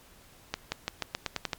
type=accelerating click train; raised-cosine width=0.2 ms; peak=-12 dBFS; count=9; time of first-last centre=0.54-1.532 s; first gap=180 ms; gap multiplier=0.89; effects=pink hiss -56 dBFS RMS until 1.58 s + MP3 96 kbps